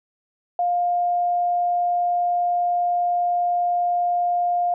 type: tone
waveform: sine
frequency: 705 Hz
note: F5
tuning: 16 cents sharp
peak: -18 dBFS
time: 0.59-4.74 s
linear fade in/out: 2 ms
effects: none